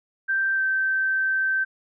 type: tone with pitch glide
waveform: sine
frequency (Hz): 1568 to 1551.8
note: G6 to G6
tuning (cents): 0 to -18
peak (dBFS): -20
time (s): 0.28-1.65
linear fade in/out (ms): 20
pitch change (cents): -18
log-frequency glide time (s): 0.55-0.61
effects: none